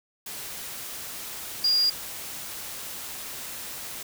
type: tone in noise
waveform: sine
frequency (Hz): 4823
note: D8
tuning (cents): +45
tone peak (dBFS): -19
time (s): 1.64-1.9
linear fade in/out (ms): 5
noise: white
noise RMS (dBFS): -37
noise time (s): 0.26-4.03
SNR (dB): +15
effects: none